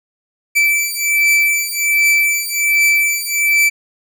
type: beating tone pair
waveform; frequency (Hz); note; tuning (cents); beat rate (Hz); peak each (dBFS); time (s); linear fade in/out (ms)
45% pulse; 2322 / 2323.3; D7 / D7; -20 / -19; 1.3; -15; 0.55-3.7; 20
effects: none